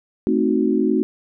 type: chord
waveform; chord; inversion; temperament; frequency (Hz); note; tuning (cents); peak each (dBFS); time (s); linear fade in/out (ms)
sine; A diminished seventh; none; equal; 220 / 261.6 / 311.1 / 370; A3 / C4 / Eb4 / Gb4; 0 / 0 / 0 / 0; -21; 0.27-1.03; 0
effects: none